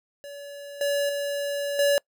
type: tone with level steps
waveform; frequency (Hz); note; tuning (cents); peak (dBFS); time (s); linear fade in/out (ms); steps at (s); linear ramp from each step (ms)
square; 570; C#5; +48; -38 / -23 / -27 / -19; 0.24-1.98; 0; 0.81 / 1.09 / 1.79; 2
effects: noise-tail reverb RT60 0.1 s tail -26 dB re dry